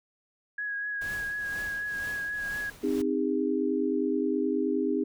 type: tone with vibrato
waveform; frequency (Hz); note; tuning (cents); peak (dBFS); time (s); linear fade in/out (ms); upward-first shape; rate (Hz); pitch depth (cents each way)
sine; 1661.2; G#6; 0; -30; 0.58-2.7; 5; triangle; 4.1; 25
type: noise with tremolo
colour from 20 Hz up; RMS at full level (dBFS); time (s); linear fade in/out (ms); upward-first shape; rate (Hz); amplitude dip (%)
pink; -42; 1.01-3.02; 5; triangle; 2.1; 75
type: chord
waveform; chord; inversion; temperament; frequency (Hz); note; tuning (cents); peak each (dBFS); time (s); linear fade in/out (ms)
sine; Ab major; first; equal with one note detuned; 261.6 / 311.1 / 404.6; C4 / Eb4 / Ab4; 0 / 0 / -45; -29; 2.83-5.04; 10
effects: none

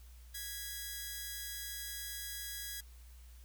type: tone pair together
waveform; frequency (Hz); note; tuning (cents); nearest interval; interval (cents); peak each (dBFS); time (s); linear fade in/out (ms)
5% pulse; 1657.4 / 1971; G#6 / B6; -4 / -4; minor third; 300; -31 / -37; 0.34-2.81; 10
effects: added 60 Hz sine -52 dBFS peak until 3.44 s + white hiss -65 dBFS RMS until 3.44 s

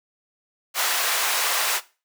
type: high-pass noise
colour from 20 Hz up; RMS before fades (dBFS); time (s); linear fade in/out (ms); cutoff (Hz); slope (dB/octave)
pink; -23; 0.74-1.81; 50; 850; 12
effects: noise-tail reverb RT60 0.3 s tail -17 dB re dry + high-pass 400 Hz 12 dB/octave

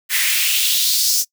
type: noise with high-pass filter sweep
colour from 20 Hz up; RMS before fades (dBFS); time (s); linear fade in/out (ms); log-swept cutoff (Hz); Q
white; -17; 0.09-1.25; 50; 1800 to 5800; 2.7
effects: noise-tail reverb RT60 0.1 s tail -23 dB re dry

